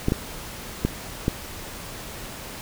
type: clicks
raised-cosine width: 3 ms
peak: -7 dBFS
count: 4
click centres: 0.084 / 0.121 / 0.85 / 1.281 s
effects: pink hiss -37 dBFS RMS until 2.61 s